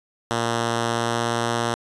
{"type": "tone with pitch glide", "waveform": "5% pulse", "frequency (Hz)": [116.54, 117.28], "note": ["A#2", "A#2"], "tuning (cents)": [0, 11], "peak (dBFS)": -10, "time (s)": [0.31, 1.74], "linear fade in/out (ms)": 0, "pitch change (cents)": 11, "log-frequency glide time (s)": [0.9, 1.23], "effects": ["resampled to 22050 Hz"]}